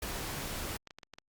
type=noise; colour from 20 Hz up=pink; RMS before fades=-38 dBFS; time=0.02-0.77 s; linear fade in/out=5 ms
type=clicks; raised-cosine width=0.2 ms; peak=-30 dBFS; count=6; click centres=0.873 / 0.908 / 0.986 / 1.032 / 1.137 / 1.185 s
effects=Opus 48 kbps